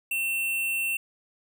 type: tone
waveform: square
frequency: 2700 Hz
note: E7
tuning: 41 cents sharp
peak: -26 dBFS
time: 0.11-0.97 s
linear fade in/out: 5 ms
effects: none